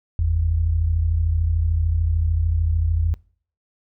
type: tone pair together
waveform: sine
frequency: 49 / 82.41 Hz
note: G1 / E2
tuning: 0 / 0 cents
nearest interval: major sixth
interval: 900 cents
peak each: -22 / -18 dBFS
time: 0.19-3.14 s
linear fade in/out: 0 ms
effects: noise-tail reverb RT60 0.5 s tail -24 dB re dry